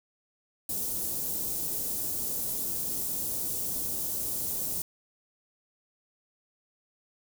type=band-stop noise; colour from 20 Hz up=white; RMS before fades=-32 dBFS; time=0.69-4.82 s; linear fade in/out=2 ms; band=450 to 8300 Hz; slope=12 dB/octave; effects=none